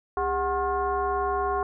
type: tone with frequency modulation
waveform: sine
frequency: 740 Hz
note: F#5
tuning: in tune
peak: -23 dBFS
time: 0.17-1.63 s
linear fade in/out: 2 ms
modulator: 337 Hz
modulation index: 1.4
effects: none